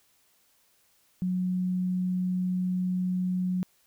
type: tone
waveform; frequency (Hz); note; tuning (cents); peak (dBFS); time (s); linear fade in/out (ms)
sine; 182.7; F#3; -22; -25; 1.22-3.63; 0
effects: white hiss -66 dBFS RMS until 3.86 s